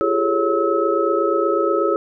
sine tone cluster, 341 / 397.9 / 426.1 / 552 / 1293 Hz, F4 / G4 / G#4 / C#5 / E6, -41 / +26 / +44 / -7 / -34 cents, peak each -22 dBFS, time 0.01-1.96 s, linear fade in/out 0 ms, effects none

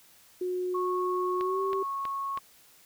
sine tone with pitch glide, 363.4 to 387.2 Hz, F#4 to G4, -31 to -21 cents, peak -28 dBFS, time 0.41-1.83 s, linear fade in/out 5 ms, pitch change +110 cents, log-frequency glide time 1.39-1.61 s
sine tone, 1100 Hz, C#6, 14 cents flat, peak -30 dBFS, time 0.74-2.39 s, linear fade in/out 10 ms
click train, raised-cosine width 0.3 ms, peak -23 dBFS, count 4, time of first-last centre 1.41-2.375 s, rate 3.11 Hz
effects white hiss -58 dBFS RMS until 2.85 s

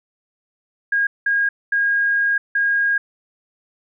sine tone bursts at uneven times, 1630 Hz, G#6, 33 cents flat, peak -15 dBFS, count 4, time 0.92-1.07 / 1.26-1.49 / 1.72-2.38 / 2.55-2.98 s, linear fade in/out 5 ms, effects none

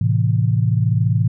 sine chord, A minor, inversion none, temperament equal, 110 / 130.81 / 164.81 Hz, A2 / C3 / E3, 0 / 0 / 0 cents, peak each -16 / -19 / -21 dBFS, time 0.01-1.28 s, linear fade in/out 5 ms, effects none

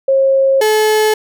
sine / 35% pulse tone pair in turn, 539 / 430.7 Hz, C#5 / A4, -49 / -37 cents, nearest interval major third, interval 388 cents, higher first, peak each -8 dBFS, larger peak neither, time 0.08-0.61 / 0.61-1.14 s, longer neither, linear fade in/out 5 ms, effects none

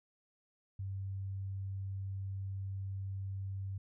sine tone, 97 Hz, G2, 18 cents flat, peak -37 dBFS, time 0.79-3.78 s, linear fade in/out 5 ms, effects none

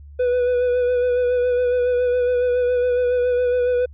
triangle tone with vibrato, 493.9 Hz, B4, in tune, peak -14 dBFS, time 0.19-3.86 s, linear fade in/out 10 ms, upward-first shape sine, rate 7.2 Hz, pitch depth 23 cents each way, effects added 72 Hz sine -38 dBFS peak until 3.93 s + resampled to 8000 Hz

